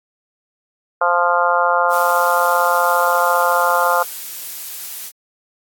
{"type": "harmonic tone", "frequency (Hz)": 174.61, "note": "F3", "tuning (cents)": 0, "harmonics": [3, 4, 5, 6, 7, 8], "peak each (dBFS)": [-20, -20, -20, -20, -20, -20], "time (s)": [1.01, 4.03], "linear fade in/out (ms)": 5}
{"type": "noise", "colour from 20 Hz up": "blue", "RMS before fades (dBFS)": -29, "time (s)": [1.89, 5.12], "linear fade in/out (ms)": 50}
{"effects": ["AAC 64 kbps"]}